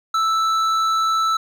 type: tone with hard clipping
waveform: triangle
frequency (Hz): 1318.5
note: E6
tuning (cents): 0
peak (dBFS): -18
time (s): 0.14-1.37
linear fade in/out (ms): 5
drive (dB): 12
effects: none